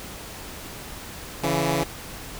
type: tone pair together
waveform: 10% pulse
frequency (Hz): 139.84 / 166.3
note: C#3 / E3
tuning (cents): +16 / +16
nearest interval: minor third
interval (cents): 300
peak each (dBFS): -16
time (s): 1.43-1.84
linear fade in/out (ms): 10
effects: pink hiss -38 dBFS RMS until 2.39 s

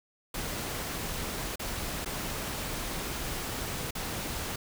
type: noise with dropouts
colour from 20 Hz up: pink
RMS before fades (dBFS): -35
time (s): 0.34-4.56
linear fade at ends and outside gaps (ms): 5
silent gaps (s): 1.558-1.594 / 2.048-2.058 / 3.909-3.951
effects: none

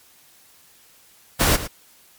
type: noise with echo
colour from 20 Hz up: pink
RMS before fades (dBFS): -17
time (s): 1.39-1.57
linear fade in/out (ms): 20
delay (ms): 110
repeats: 1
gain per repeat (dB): -13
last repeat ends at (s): 1.68
effects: white hiss -53 dBFS RMS until 2.18 s + MP3 96 kbps

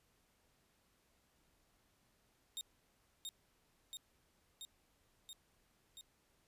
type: tone with echo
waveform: sawtooth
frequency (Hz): 3698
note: A#7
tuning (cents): -15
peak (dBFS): -38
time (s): 2.57-2.61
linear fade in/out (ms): 0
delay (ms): 680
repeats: 5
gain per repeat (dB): -2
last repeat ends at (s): 6.01
effects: pink hiss -75 dBFS RMS until 6.47 s + resampled to 32000 Hz

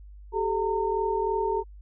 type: tone cluster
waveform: sine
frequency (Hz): 387.9 / 431 / 914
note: G4 / A4 / A#5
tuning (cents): -18 / -36 / -34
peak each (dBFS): -28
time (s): 0.32-1.64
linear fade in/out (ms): 50
effects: added 50 Hz sine -43 dBFS peak until 1.81 s

